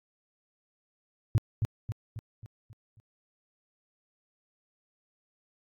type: tone with echo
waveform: sine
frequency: 109.1 Hz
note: A2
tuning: 14 cents flat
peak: -17 dBFS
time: 1.35-1.38 s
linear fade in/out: 0 ms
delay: 270 ms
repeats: 6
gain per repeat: -6 dB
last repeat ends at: 3 s
effects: tanh soft clip ceiling -17 dBFS + AAC 64 kbps